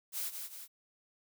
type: noise with echo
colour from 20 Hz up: blue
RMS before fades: -37 dBFS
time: 0.12-0.32 s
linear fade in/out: 50 ms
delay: 180 ms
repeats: 2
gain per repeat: -5 dB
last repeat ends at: 0.68 s
effects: none